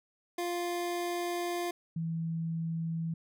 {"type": "tone pair in turn", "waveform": ["25% pulse", "sine"], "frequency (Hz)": [349.2, 164.23], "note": ["F4", "E3"], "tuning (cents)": [0, -6], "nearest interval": "octave + minor second", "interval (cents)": 1306, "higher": "first", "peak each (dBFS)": [-28, -31], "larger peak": "first", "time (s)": [[0.38, 1.71], [1.96, 3.14]], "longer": "first", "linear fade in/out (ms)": 5, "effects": []}